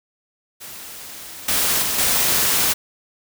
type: noise with level steps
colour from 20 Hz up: white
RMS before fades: -36 / -19 / -22 / -18 dBFS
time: 0.6-2.74 s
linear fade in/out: 20 ms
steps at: 1.48 / 1.82 / 1.98 s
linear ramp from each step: 5 ms
effects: none